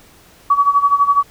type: tone with tremolo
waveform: sine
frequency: 1136 Hz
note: C#6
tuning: 42 cents sharp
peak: -7 dBFS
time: 0.5-1.23 s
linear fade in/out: 5 ms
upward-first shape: sine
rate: 12 Hz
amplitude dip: 80%
effects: pink hiss -47 dBFS RMS until 1.3 s